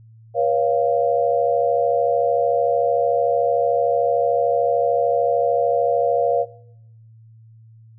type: tone cluster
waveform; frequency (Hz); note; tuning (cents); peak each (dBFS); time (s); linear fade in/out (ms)
sine; 481.6 / 555 / 695; B4 / C#5 / F5; -44 / +2 / -9; -20; 0.34-6.46; 50
effects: noise-tail reverb RT60 0.8 s tail -20 dB re dry + added 112 Hz sine -44 dBFS peak until 7.98 s